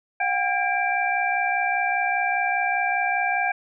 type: tone cluster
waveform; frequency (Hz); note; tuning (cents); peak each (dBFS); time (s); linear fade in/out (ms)
sine; 724 / 789 / 1617 / 2347; F#5 / G5 / G#6 / D7; -38 / +11 / -47 / -2; -26; 0.2-3.52; 5
effects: none